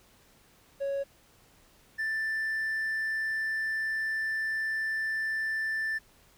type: tone pair in turn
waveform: triangle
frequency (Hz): 554.4 / 1769.3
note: C#5 / A6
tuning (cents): 0 / +9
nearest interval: octave + minor sixth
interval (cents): 2009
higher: second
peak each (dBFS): -26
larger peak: neither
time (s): 0.8-1.04 / 1.98-5.99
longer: second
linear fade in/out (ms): 20
effects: tanh soft clip ceiling -22 dBFS + pink hiss -61 dBFS RMS until 6.37 s